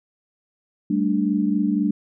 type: chord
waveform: sine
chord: G suspended second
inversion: none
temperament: equal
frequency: 196 / 220 / 293.7 Hz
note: G3 / A3 / D4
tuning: 0 / 0 / 0 cents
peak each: -22 / -23 / -22 dBFS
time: 0.9-1.91 s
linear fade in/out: 5 ms
effects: none